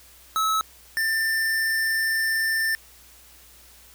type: tone pair in turn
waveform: square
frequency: 1296 / 1787.8 Hz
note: E6 / A6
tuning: -30 / +27 cents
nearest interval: tritone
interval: 557 cents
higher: second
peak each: -21 / -22 dBFS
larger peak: first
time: 0.36-0.61 / 0.97-2.75 s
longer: second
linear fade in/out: 0 ms
effects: added 60 Hz sine -56 dBFS peak until 3.94 s + white hiss -51 dBFS RMS until 3.94 s